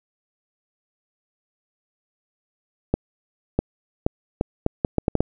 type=accelerating click train; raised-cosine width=2 ms; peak=-5 dBFS; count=10; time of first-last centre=2.94-5.206 s; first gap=650 ms; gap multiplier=0.73; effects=none